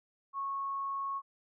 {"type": "tone", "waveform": "sine", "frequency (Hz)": 1100, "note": "C#6", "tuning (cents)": -14, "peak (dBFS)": -33, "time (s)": [0.33, 1.22], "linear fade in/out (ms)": 50, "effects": []}